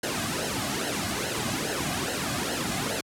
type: noise with flanger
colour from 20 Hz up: pink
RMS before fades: -29 dBFS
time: 0.03-3.01 s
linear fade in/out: 5 ms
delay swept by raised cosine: 0.84 to 2.24 ms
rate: 2.4 Hz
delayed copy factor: -0.7
effects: high-pass 80 Hz 12 dB/octave + low-pass 11000 Hz 12 dB/octave